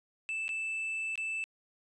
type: tone with dropouts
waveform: triangle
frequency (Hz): 2639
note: E7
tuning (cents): +1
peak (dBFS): -31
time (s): 0.29-1.44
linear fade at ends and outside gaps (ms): 0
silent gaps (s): 0.481-0.491 / 1.156-1.177
effects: resampled to 24000 Hz